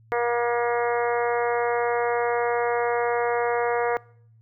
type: harmonic tone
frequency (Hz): 238.4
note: A#3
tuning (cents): +39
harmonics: 2 / 3 / 4 / 5 / 6 / 7 / 8 / 9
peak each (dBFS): -24 / -28 / -30 / -32 / -34 / -35 / -36 / -37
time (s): 0.12-3.97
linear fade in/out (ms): 0
effects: noise-tail reverb RT60 0.6 s tail -24 dB re dry + added 112 Hz sine -52 dBFS peak until 4.41 s